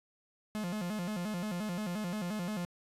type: tone with vibrato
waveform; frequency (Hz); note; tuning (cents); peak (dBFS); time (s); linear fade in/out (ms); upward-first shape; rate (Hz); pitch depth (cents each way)
45% pulse; 193.3; G3; -24; -34; 0.55-2.65; 0; square; 5.7; 170
effects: resampled to 32000 Hz + 10-bit

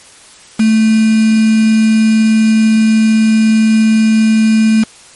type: tone with quantisation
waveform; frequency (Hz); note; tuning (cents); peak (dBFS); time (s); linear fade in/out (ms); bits
sine; 220; A3; 0; -6; 0.59-4.84; 10; 3
effects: white hiss -39 dBFS RMS until 5.15 s + MP3 48 kbps

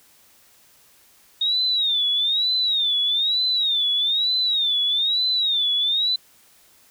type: tone with vibrato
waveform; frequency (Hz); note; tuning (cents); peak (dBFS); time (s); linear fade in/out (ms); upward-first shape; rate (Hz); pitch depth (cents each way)
sine; 3700; A#7; -14; -18; 1.41-6.16; 5; sine; 1.1; 150
effects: white hiss -55 dBFS RMS until 6.9 s

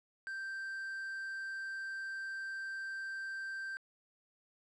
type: tone with quantisation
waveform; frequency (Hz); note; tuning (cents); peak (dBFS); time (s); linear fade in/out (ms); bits
triangle; 1568; G6; 0; -37; 0.27-3.77; 0; 11
effects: resampled to 24000 Hz

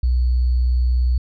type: tone with sample-and-hold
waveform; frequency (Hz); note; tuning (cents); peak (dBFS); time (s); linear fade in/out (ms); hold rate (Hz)
sine; 61.74; B1; 0; -14; 0.03-1.18; 5; 4410
effects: resampled to 11025 Hz

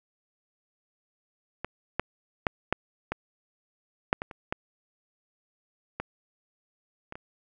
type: clicks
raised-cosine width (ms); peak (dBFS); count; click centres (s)
0.5; -17 / -10 / -8 / -8 / -14 / -6 / -17 / -26 / -13 / -16 / -24 / -25; 12; 1.646 / 1.996 / 2.468 / 2.726 / 3.12 / 4.129 / 4.219 / 4.312 / 4.525 / 6 / 7.124 / 7.155
effects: none

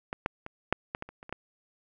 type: clicks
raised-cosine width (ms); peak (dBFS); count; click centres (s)
0.5; -18 / -12 / -24 / -8 / -16 / -21 / -30 / -30 / -28 / -18; 10; 0.129 / 0.261 / 0.464 / 0.726 / 0.949 / 1.024 / 1.09 / 1.229 / 1.294 / 1.326
effects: none

